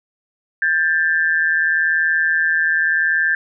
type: tone pair together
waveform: sine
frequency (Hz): 1593.2 / 1754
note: G6 / A6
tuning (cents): +28 / -6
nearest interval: major second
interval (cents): 166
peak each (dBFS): -17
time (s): 0.62-3.35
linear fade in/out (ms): 2
effects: none